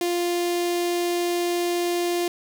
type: tone with notch filter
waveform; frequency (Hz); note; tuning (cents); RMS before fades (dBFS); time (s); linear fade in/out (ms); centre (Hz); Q
sawtooth; 349.2; F4; 0; -24; 0.01-2.28; 2; 1300; 1.1
effects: none